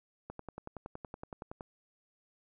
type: click train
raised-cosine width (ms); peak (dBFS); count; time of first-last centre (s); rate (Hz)
1; -28; 15; 0.3-1.608; 10.7
effects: none